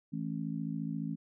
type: harmonic tone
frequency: 54.4 Hz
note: A1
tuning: 19 cents flat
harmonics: 3 / 4 / 5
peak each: -37 / -38 / -39 dBFS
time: 0.12-1.16 s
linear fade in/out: 20 ms
effects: none